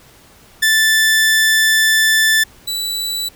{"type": "tone pair in turn", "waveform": "sawtooth", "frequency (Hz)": [1760, 3951], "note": ["A6", "B7"], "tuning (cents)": [0, 0], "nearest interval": "octave + major second", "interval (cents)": 1400, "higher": "second", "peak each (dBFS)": [-7, -16], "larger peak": "first", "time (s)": [[0.62, 2.44], [2.67, 3.29]], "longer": "first", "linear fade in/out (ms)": 10, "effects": ["pink hiss -46 dBFS RMS until 3.35 s"]}